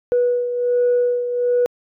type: beating tone pair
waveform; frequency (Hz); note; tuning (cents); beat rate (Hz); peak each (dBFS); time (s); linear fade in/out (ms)
sine; 488.2 / 489.5; B4 / B4; -20 / -15; 1.3; -15 / -22; 0.12-1.66; 0
effects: tanh soft clip ceiling -10 dBFS